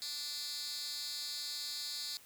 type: tone with high-pass filter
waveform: 10% pulse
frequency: 293.7 Hz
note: D4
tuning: in tune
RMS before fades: -41 dBFS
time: 0.02-2.17 s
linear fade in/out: 0 ms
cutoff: 4400 Hz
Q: 2.9
effects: white hiss -59 dBFS RMS until 2.25 s